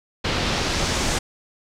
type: noise with low-pass filter sweep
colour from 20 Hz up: pink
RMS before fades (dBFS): -23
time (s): 0.24-1.19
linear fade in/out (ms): 10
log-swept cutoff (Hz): 4000 to 7600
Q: 1.3
effects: none